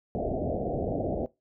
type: low-pass noise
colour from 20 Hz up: white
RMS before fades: -30 dBFS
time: 0.15-1.26 s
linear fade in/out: 0 ms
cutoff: 730 Hz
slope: 96 dB/octave
effects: noise-tail reverb RT60 0.2 s tail -19 dB re dry